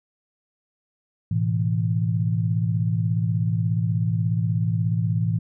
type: chord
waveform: sine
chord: A suspended second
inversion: none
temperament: equal with one note detuned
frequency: 110 / 126.58 / 164.81 Hz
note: A2 / B2 / E3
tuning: 0 / +43 / 0 cents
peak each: -22 / -28 / -24 dBFS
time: 1.31-5.39 s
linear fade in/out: 5 ms
effects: none